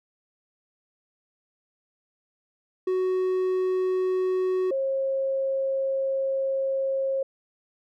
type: tone pair in turn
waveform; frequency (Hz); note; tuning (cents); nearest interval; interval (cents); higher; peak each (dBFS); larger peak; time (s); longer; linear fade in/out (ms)
triangle / sine; 371.4 / 538.3; F#4 / C5; +7 / +49; tritone; 642; second; -20 / -23; first; 2.87-4.71 / 4.71-7.23; second; 5
effects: none